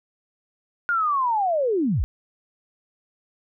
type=linear sweep; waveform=sine; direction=down; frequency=1440 to 38 Hz; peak=-19 dBFS; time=0.89-2.04 s; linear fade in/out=0 ms; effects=none